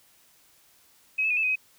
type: tone with pitch steps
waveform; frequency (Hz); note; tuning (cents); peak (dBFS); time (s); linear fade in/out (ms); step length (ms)
sine; 2544 / 2606 / 2462 / 2622 / 2509 / 2532; D#7 / E7 / D#7 / E7 / D#7 / D#7; +38 / -20 / -19 / -10 / +14 / +30; -22; 1.18-1.558; 10; 63
effects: white hiss -60 dBFS RMS until 1.78 s